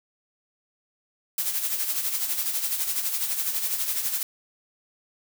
blue noise with tremolo, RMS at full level -25 dBFS, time 1.38-4.23 s, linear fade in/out 2 ms, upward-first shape sine, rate 12 Hz, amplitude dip 55%, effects none

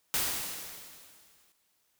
white noise with exponential decay, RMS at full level -28 dBFS, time 0.14-1.52 s, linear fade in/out 0 ms, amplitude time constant 300 ms, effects white hiss -73 dBFS RMS until 1.99 s

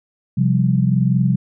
sine chord, C suspended fourth, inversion none, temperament equal, 130.81 / 174.61 / 196 Hz, C3 / F3 / G3, 0 / 0 / 0 cents, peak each -16 / -18 / -19 dBFS, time 0.37-1.36 s, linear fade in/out 10 ms, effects none

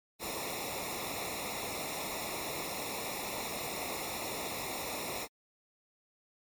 pink noise with comb filter, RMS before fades -38 dBFS, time 0.19-5.28 s, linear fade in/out 50 ms, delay 0.64 ms, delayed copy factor -0.95, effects MP3 96 kbps

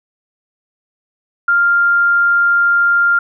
sine tone, 1396.9 Hz, F6, in tune, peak -9 dBFS, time 1.48-3.19 s, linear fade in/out 5 ms, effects none

